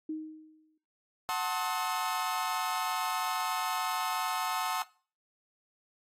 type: tone with exponential decay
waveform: sine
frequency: 312.6 Hz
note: D#4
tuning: 8 cents sharp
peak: -31 dBFS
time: 0.09-0.78 s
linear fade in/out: 5 ms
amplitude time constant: 150 ms
type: chord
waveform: 40% pulse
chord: F# diminished seventh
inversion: none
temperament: just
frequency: 740 / 888 / 1065.6 / 1278.7 Hz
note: F#5 / A5 / C6 / Eb6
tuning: 0 / +16 / +31 / +47 cents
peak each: -35 dBFS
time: 1.29-4.82 s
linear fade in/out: 0 ms
effects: noise-tail reverb RT60 0.4 s tail -20 dB re dry + AAC 48 kbps